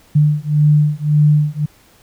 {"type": "beating tone pair", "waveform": "sine", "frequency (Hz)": [148.7, 150.5], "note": ["D3", "D3"], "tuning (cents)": [22, 43], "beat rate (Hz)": 1.8, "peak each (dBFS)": -13, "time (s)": [0.15, 1.66], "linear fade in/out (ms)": 10, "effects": ["pink hiss -50 dBFS RMS until 2.02 s"]}